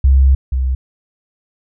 sine tone pair in turn, 66.9 / 64.77 Hz, C2 / C2, +39 / -17 cents, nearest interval minor second, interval 56 cents, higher first, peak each -6 / -13 dBFS, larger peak first, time 0.04-0.35 / 0.52-0.75 s, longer first, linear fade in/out 5 ms, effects none

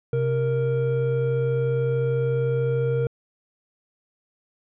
triangle tone pair together, 130.81 / 466.2 Hz, C3 / A#4, 0 / 0 cents, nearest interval octave + minor seventh, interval 2200 cents, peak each -21 dBFS, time 0.13-3.07 s, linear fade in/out 2 ms, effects resampled to 8000 Hz

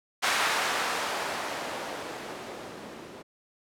violet noise with low-pass filter sweep, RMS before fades -32 dBFS, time 0.22-3.23 s, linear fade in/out 20 ms, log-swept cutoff 1300 to 270 Hz, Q 0.79, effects none

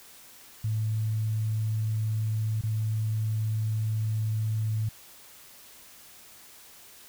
sine tone with dropouts, 109.2 Hz, A2, 13 cents flat, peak -25 dBFS, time 0.64-4.89 s, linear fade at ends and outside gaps 5 ms, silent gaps 2.612-2.635 s, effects white hiss -51 dBFS RMS until 7.08 s

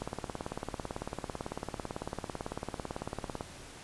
click train, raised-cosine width 1 ms, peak -21 dBFS, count 62, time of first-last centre 0.02-3.409 s, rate 18 Hz, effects pink hiss -49 dBFS RMS until 3.83 s + resampled to 24000 Hz

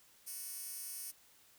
10% pulse tone with high-pass filter, 370 Hz, F#4, in tune, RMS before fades -45 dBFS, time 0.26-1.12 s, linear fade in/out 20 ms, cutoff 9500 Hz, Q 1.1, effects white hiss -65 dBFS RMS until 1.58 s

